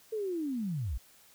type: linear sweep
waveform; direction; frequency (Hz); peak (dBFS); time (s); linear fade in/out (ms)
sine; down; 451.8 to 46.25; -31; 0.12-0.98; 10
effects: white hiss -60 dBFS RMS until 1.34 s